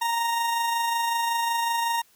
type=tone with amplitude modulation; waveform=40% pulse; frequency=930 Hz; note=A#5; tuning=4 cents flat; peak=-21 dBFS; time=0.01-2.02 s; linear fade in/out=10 ms; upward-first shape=sine; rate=25.4 Hz; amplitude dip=30%; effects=white hiss -60 dBFS RMS until 2.15 s